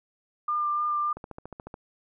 sine tone with vibrato, 1197 Hz, D6, 33 cents sharp, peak -24 dBFS, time 0.48-1.13 s, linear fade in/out 5 ms, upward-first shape sine, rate 3.4 Hz, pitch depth 13 cents each way
click train, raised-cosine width 1 ms, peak -25 dBFS, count 9, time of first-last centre 1.17-1.741 s, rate 14 Hz
effects none

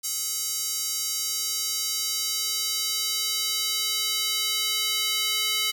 square tone with high-pass filter sweep, 430 Hz, A4, 40 cents flat, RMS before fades -27 dBFS, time 0.03-5.72 s, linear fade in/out 20 ms, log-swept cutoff 6500 to 3000 Hz, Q 1.5, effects 8-bit

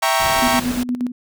sawtooth chord, E diminished seventh, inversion none, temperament equal, 659.3 / 784 / 932.3 / 1108.7 Hz, E5 / G5 / Bb5 / Db6, 0 / 0 / 0 / 0 cents, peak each -17 / -17 / -17 / -18 dBFS, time 0.02-0.6 s, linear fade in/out 10 ms
pink noise, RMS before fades -28 dBFS, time 0.2-0.83 s, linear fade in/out 0 ms
sine tone with tremolo, 246.9 Hz, B3, in tune, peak -17 dBFS, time 0.42-1.12 s, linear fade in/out 5 ms, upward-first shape square, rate 8.5 Hz, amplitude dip 65%
effects none

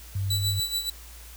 sine tone, 98 Hz, G2, in tune, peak -25 dBFS, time 0.15-0.6 s, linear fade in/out 5 ms
sawtooth tone with tremolo, 3951 Hz, B7, in tune, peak -21 dBFS, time 0.3-0.9 s, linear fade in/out 5 ms, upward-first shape sine, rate 7 Hz, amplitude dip 70%
effects added 58 Hz sine -44 dBFS peak until 1.36 s + white hiss -48 dBFS RMS until 1.36 s

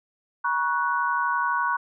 sine chord, F# major, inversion first, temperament equal with one note detuned, 956.9 / 1108.7 / 1480 Hz, A#5 / C#6 / F#6, +45 / 0 / 0 cents, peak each -26 dBFS, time 0.44-1.77 s, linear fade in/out 10 ms, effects none

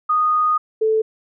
sine tone pair in turn, 1237 / 438.7 Hz, D#6 / A4, -10 / -5 cents, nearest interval octave + tritone, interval 1795 cents, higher first, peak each -14 dBFS, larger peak neither, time 0.09-0.58 / 0.81-1.02 s, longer first, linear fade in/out 10 ms, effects none

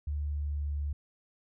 sine tone with pitch glide, 73.42 to 72.58 Hz, D2 to D2, 0 to -20 cents, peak -30 dBFS, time 0.07-0.93 s, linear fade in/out 5 ms, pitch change -20 cents, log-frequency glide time 0.19-0.76 s, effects none

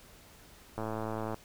click train, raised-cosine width 1 ms, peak -22 dBFS, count 63, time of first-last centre 0.78-1.344 s, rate 110 Hz, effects pink hiss -56 dBFS RMS until 1.44 s

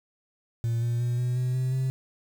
sine tone with pitch steps, 116.3 / 118.68 / 121.1 / 123.57 / 126.1 / 128.67 / 131.3 Hz, A#2 / A#2 / B2 / B2 / B2 / C3 / C3, -4 / +31 / -34 / +1 / +36 / -29 / +6 cents, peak -21 dBFS, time 0.64-1.9 s, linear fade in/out 0 ms, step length 180 ms, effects tanh soft clip ceiling -23 dBFS + 8-bit

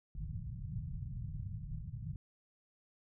white low-pass noise, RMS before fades -42 dBFS, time 0.15-2.16 s, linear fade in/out 2 ms, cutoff 160 Hz, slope 48 dB/octave, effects none

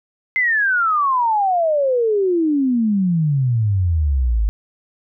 sine exponential sweep, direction down, 2093 to 50.2 Hz, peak -14 dBFS, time 0.36-4.49 s, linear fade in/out 0 ms, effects none

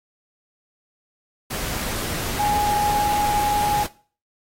sine tone in noise, 830.6 Hz, G#5, in tune, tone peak -18 dBFS, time 2.39-3.84 s, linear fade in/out 10 ms, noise pink, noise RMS -28 dBFS, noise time 1.5-3.87 s, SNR +7 dB, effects noise-tail reverb RT60 0.4 s tail -19 dB re dry + AAC 48 kbps

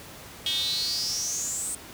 square tone with high-pass filter sweep, 172.1 Hz, F3, 25 cents flat, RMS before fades -29 dBFS, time 0.46-1.75 s, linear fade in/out 2 ms, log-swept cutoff 3300 to 8600 Hz, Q 10, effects pink hiss -44 dBFS RMS until 1.93 s + high-pass 60 Hz 12 dB/octave

